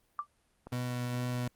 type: tone with exponential decay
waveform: sine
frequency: 1174.7 Hz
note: D6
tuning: in tune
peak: -27 dBFS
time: 0.19-0.27 s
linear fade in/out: 1 ms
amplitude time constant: 16 ms
type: clicks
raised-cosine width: 1 ms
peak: -30 dBFS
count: 2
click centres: 0.67 / 0.726 s
type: tone with vibrato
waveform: 30% pulse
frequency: 123.47 Hz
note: B2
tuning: in tune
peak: -29 dBFS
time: 0.72-1.48 s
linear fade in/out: 5 ms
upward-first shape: triangle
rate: 2.3 Hz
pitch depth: 10 cents each way
effects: pink hiss -72 dBFS RMS until 1.55 s + Opus 32 kbps